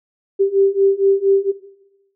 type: beating tone pair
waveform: sine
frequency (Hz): 390.1 / 394.4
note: G4 / G4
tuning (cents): -8 / +11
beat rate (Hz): 4.3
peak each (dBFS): -16 / -15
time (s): 0.39-1.52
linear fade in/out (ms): 20
effects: noise-tail reverb RT60 1.0 s tail -17 dB re dry